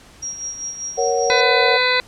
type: tone with tremolo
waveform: sine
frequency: 5650 Hz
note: F8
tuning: 19 cents sharp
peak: -23 dBFS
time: 0.22-1.41 s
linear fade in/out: 10 ms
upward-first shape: sine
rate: 5.1 Hz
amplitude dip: 60%
type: chord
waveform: sine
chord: F# major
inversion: first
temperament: equal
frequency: 466.2 / 554.4 / 740 Hz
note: A#4 / C#5 / F#5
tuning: 0 / 0 / 0 cents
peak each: -19 / -22 / -21 dBFS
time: 0.97-1.78 s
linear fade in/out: 20 ms
type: harmonic tone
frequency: 502 Hz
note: B4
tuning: 28 cents sharp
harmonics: 1 / 2 / 3 / 4 / 5 / 7 / 8 / 9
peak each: -22 / -23 / -23 / -20 / -24 / -30 / -21 / -31 dBFS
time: 1.3-2 s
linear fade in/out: 0 ms
effects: pink hiss -46 dBFS RMS until 2.07 s + low-pass 9000 Hz 12 dB/octave